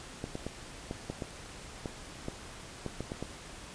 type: clicks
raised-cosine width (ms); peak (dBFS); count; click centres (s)
2; -22; 12; 0.241 / 0.354 / 0.466 / 0.911 / 1.1 / 1.222 / 1.858 / 2.284 / 2.863 / 3.006 / 3.119 / 3.226
effects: pink hiss -47 dBFS RMS until 3.74 s + resampled to 22050 Hz